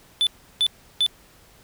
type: tone bursts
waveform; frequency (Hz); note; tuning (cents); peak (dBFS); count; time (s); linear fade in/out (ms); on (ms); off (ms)
triangle; 3500; A7; -10; -15; 3; 0.21-1.064; 0; 58; 340
effects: pink hiss -53 dBFS RMS until 1.63 s